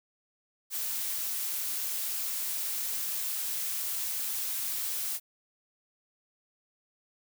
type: noise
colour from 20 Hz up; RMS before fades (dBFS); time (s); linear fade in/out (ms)
blue; -33; 0.7-5.2; 50
effects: none